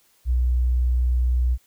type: tone with tanh clipping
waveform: triangle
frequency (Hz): 61.74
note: B1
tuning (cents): 0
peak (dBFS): -17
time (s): 0.25-1.58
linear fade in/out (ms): 50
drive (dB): 4
effects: white hiss -61 dBFS RMS until 1.66 s